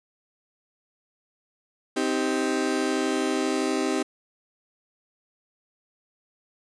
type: chord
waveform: 35% pulse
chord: C minor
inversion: none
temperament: just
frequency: 261.6 / 314 / 392.4 Hz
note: C4 / Eb4 / G4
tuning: 0 / +16 / +2 cents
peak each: -26 dBFS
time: 1.96-4.03 s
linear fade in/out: 10 ms
effects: resampled to 22050 Hz + 9-bit